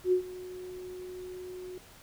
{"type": "tone with ADSR envelope", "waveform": "sine", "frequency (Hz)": 365.8, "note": "F#4", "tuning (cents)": -20, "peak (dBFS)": -20, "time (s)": [0.04, 1.78], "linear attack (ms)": 83, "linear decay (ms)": 96, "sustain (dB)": -19, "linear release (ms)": 3, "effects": ["pink hiss -54 dBFS RMS until 2.02 s"]}